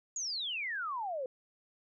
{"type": "exponential sweep", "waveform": "sine", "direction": "down", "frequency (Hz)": [6960, 495], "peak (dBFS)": -34, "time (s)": [0.16, 1.26], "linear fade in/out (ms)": 2, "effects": []}